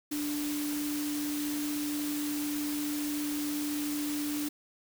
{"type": "tone in noise", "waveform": "sine", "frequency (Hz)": 294.5, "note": "D4", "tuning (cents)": 5, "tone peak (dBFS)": -31, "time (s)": [0.11, 4.49], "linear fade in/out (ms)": 10, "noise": "white", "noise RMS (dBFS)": -39, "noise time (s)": [0.11, 4.49], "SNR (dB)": 5, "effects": []}